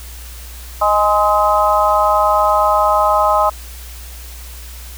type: harmonic tone with a mistuned harmonic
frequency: 207.7 Hz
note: G#3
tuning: in tune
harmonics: 3 / 4 / 5 / 6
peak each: -16 / -16 / -16 / -16 dBFS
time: 0.81-3.5 s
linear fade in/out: 10 ms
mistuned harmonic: 6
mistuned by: +29 cents
effects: added 60 Hz sine -31 dBFS peak until 4.97 s + white hiss -37 dBFS RMS until 4.97 s